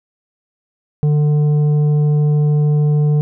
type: tone with tanh clipping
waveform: sine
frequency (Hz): 148.9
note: D3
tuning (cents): +24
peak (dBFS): -12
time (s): 1.03-3.21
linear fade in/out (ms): 0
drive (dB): 7
effects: none